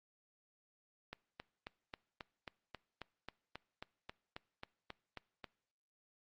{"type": "click train", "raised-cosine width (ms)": 0.3, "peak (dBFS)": -29, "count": 17, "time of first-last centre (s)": [1.13, 5.443], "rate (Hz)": 3.71, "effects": ["noise-tail reverb RT60 0.6 s tail -22 dB re dry", "Opus 48 kbps"]}